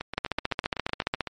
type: two click trains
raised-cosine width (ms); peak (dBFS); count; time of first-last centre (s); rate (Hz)
0.3; -16 / -9; 11 / 16; 0.01-1.273 / 0.18-1.207; 7.92 / 14.6
effects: MP3 48 kbps